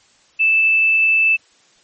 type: tone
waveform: sine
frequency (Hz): 2637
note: E7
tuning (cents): 0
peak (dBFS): -11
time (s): 0.39-1.37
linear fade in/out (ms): 20
effects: white hiss -54 dBFS RMS until 1.83 s + MP3 32 kbps